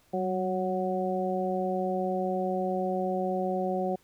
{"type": "harmonic tone with a mistuned harmonic", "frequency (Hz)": 184.8, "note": "F#3", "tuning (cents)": -2, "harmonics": [1, 2, 3, 4], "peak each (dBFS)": [-32, -32, -32, -32], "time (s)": [0.13, 3.96], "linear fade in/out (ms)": 10, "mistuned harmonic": 1, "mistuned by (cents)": 39, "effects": ["pink hiss -64 dBFS RMS until 4.03 s"]}